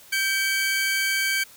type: tone pair together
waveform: sawtooth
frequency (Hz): 1568 / 2285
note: G6 / D7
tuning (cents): 0 / -48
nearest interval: perfect fifth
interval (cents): 652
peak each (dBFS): -21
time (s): 0.12-1.44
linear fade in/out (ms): 10
effects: white hiss -49 dBFS RMS until 1.56 s